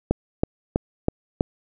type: click train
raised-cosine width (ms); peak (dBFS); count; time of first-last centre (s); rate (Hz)
2; -5; 5; 0.11-1.409; 3.08
effects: none